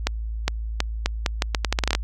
accelerating click train, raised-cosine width 0.2 ms, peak -3 dBFS, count 15, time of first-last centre 0.07-1.95 s, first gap 410 ms, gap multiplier 0.79, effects added 55 Hz sine -26 dBFS peak until 2.03 s

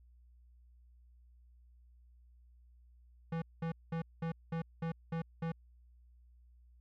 square tone bursts, 164.81 Hz, E3, in tune, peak -35 dBFS, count 8, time 3.32-5.52 s, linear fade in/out 5 ms, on 100 ms, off 200 ms, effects added 60 Hz sine -59 dBFS peak until 6.8 s + low-pass 2000 Hz 12 dB/octave

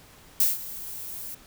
violet noise with ADSR envelope, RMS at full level -19 dBFS, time 0.4-1.35 s, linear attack 3 ms, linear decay 170 ms, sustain -18 dB, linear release 8 ms, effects pink hiss -52 dBFS RMS until 1.46 s

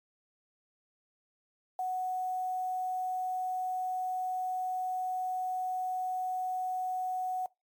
sine tone with quantisation, 740 Hz, F#5, in tune, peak -30 dBFS, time 1.79-7.46 s, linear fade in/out 2 ms, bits 9, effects noise-tail reverb RT60 0.2 s tail -22 dB re dry + MP3 96 kbps

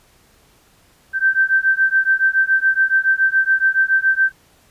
sine beating tone pair, 1555 / 1562.1 Hz, G6 / G6, -14 / -7 cents, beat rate 7.1 Hz, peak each -16 dBFS, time 1.13-4.32 s, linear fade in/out 50 ms, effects pink hiss -54 dBFS RMS until 4.7 s + resampled to 32000 Hz

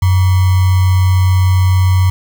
sine tone with sample-and-hold, 92.7 Hz, F#2, 4 cents sharp, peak -7 dBFS, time 0.02-2.1 s, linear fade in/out 5 ms, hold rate 1050 Hz, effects none

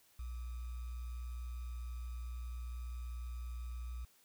sine tone with sample-and-hold, 60.3 Hz, B1, 41 cents flat, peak -40 dBFS, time 0.19-4.05 s, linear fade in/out 5 ms, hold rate 1225 Hz, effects white hiss -68 dBFS RMS until 4.24 s

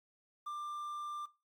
triangle tone with quantisation, 1188 Hz, D6, 20 cents sharp, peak -36 dBFS, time 0.46-1.26 s, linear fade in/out 10 ms, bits 11, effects noise-tail reverb RT60 0.3 s tail -20 dB re dry + MP3 96 kbps

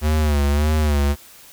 square tone with vibrato, 74.2 Hz, D2, 18 cents sharp, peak -16 dBFS, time 0.01-1.16 s, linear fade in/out 50 ms, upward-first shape sine, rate 1.7 Hz, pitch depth 79 cents each way, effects white hiss -45 dBFS RMS until 1.52 s

